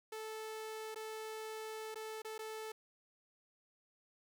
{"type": "tone with dropouts", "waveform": "sawtooth", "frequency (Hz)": 437.6, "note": "A4", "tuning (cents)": -9, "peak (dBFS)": -39, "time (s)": [0.12, 2.72], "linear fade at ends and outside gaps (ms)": 5, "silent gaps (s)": [[0.946, 0.958], [1.945, 1.956], [2.22, 2.247], [2.38, 2.39]], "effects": []}